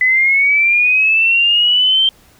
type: linear sweep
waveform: sine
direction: up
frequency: 2000 to 3148 Hz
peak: -9 dBFS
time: 0.01-2.09 s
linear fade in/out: 2 ms
effects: pink hiss -49 dBFS RMS until 2.39 s